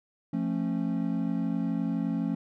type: tone cluster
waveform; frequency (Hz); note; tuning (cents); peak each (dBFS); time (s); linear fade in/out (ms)
triangle; 173.4 / 221.1 / 272.9; F3 / A3 / C#4; -12 / +9 / -27; -29; 0.33-2.35; 5
effects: none